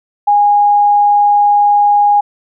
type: tone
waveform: sine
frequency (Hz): 822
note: G#5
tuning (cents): -18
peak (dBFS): -6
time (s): 0.27-2.21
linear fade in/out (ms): 10
effects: none